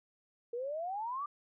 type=exponential sweep; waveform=sine; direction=up; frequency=461 to 1200 Hz; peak=-35 dBFS; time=0.53-1.26 s; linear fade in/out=5 ms; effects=none